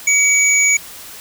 sine tone pair together, 2271 / 6817 Hz, C#7 / G#8, +41 / +44 cents, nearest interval octave + perfect fifth, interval 1903 cents, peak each -13 dBFS, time 0.07-0.77 s, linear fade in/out 5 ms, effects white hiss -35 dBFS RMS until 1.2 s

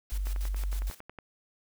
white noise with tremolo, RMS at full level -46 dBFS, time 0.1-1 s, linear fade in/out 0 ms, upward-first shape square, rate 6.5 Hz, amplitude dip 75%
sine tone, 48.25 Hz, G1, 27 cents flat, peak -28 dBFS, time 0.12-0.9 s, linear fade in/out 0 ms
click train, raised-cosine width 0.5 ms, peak -28 dBFS, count 11, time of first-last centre 0.27-1.187 s, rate 10.9 Hz
effects none

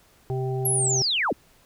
harmonic tone, 130.1 Hz, C3, 9 cents flat, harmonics 1 / 3 / 5 / 6, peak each -26 / -29 / -43 / -36 dBFS, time 0.3-1.02 s, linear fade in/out 0 ms
sine linear sweep, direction down, 11500 to 144.7 Hz, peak -21 dBFS, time 0.65-1.33 s, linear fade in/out 5 ms
effects pink hiss -58 dBFS RMS until 1.65 s

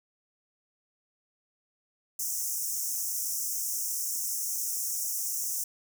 pink high-pass noise, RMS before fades -32 dBFS, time 2.19-5.64 s, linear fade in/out 5 ms, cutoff 5500 Hz, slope 96 dB/octave, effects none

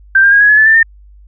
sine tone with pitch steps, 1568 / 1600.9 / 1634.6 / 1668.9 / 1704 / 1739.8 / 1776.4 / 1813.7 Hz, G6 / G6 / G#6 / G#6 / G#6 / A6 / A6 / A#6, 0 / +36 / -28 / +8 / +44 / -20 / +16 / -48 cents, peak -4 dBFS, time 0.15-0.83 s, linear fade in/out 5 ms, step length 85 ms, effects added 50 Hz sine -37 dBFS peak until 1.27 s

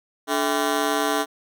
15% pulse ring-modulated tone, 362.4 Hz, F#4, 36 cents flat, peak -11 dBFS, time 0.27-1.26 s, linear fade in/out 50 ms, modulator 70.7 Hz, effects none

